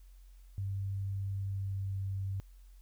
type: tone with pitch glide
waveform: sine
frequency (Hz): 98 to 96.99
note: G2 to G2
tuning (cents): 0 to -18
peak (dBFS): -33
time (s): 0.58-2.4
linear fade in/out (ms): 0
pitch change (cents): -18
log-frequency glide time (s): 1.37-1.99
effects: added 45 Hz sine -52 dBFS peak until 2.81 s + white hiss -71 dBFS RMS until 2.81 s